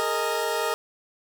20% pulse chord, Ab suspended second, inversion none, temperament equal with one note detuned, 415.3 / 460.5 / 622.3 Hz, Ab4 / Bb4 / Eb5, 0 / -21 / 0 cents, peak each -26 / -22 / -24 dBFS, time 0-0.74 s, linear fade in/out 0 ms, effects none

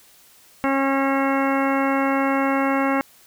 harmonic tone, 272.2 Hz, C#4, 31 cents flat, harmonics 1 / 2 / 3 / 4 / 5 / 6 / 7 / 8 / 10, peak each -21 / -25 / -26 / -27 / -29 / -32 / -33 / -30 / -37 dBFS, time 0.64-3.01 s, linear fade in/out 0 ms, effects white hiss -52 dBFS RMS until 3.26 s

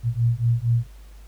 sine beating tone pair, 115.5 / 119.8 Hz, A#2 / A#2, -16 / +48 cents, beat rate 4.3 Hz, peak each -21 dBFS, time 0.03-0.87 s, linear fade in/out 50 ms, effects added 50 Hz sine -41 dBFS peak until 1.27 s + pink hiss -56 dBFS RMS until 1.27 s

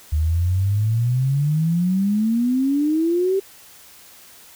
sine exponential sweep, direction up, 74.6 to 393.9 Hz, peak -16 dBFS, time 0.12-3.4 s, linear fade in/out 10 ms, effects white hiss -46 dBFS RMS until 4.55 s

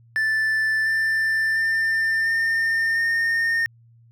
triangle tone with pitch steps, 1760 / 1777.4 / 1794.9 / 1812.6 / 1830.5 Hz, A6 / A6 / A6 / A#6 / A#6, 0 / +17 / +34 / -49 / -32 cents, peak -17 dBFS, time 0.16-3.66 s, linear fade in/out 0 ms, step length 700 ms, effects added 116 Hz sine -50 dBFS peak until 4.11 s

